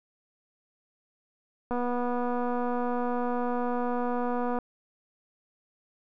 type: click train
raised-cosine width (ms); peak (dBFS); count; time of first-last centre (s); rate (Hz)
1; -18; 703; 1.71-4.587; 244
effects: none